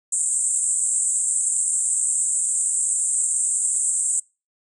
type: band-pass noise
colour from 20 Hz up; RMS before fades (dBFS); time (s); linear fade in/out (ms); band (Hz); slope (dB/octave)
pink; -22; 0.12-4.2; 5; 7500 to 8900; 96
effects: noise-tail reverb RT60 0.3 s tail -26 dB re dry